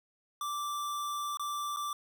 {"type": "tone with dropouts", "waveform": "square", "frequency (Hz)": 1172, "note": "D6", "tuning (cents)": -4, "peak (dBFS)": -34, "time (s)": [0.41, 1.93], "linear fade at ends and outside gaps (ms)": 2, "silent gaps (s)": [[1.372, 1.395], [1.763, 1.769]], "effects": []}